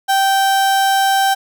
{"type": "tone", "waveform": "35% pulse", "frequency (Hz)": 780, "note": "G5", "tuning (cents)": -9, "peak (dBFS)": -10, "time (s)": [0.08, 1.35], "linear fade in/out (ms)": 20, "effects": []}